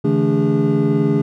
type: tone cluster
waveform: triangle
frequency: 142.9 / 162.5 / 218.6 / 290.3 / 406.5 Hz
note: D3 / E3 / A3 / D4 / G#4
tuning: -47 / -24 / -11 / -20 / -37 cents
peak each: -18 dBFS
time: 0.04-1.22 s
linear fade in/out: 10 ms
effects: none